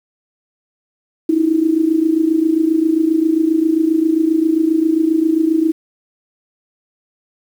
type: tone with amplitude modulation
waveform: sine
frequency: 320.9 Hz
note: E4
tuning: 46 cents flat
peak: -8 dBFS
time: 1.29-5.72 s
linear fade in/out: 5 ms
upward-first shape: sine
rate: 27.5 Hz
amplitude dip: 75%
effects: 7-bit